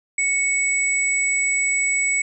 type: tone pair together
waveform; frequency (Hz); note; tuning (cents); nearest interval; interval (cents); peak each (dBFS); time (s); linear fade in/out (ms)
sine; 2217 / 7875; C#7 / B8; 0 / -6; octave + minor seventh; 2194; -19 / -23; 0.18-2.22; 5
effects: none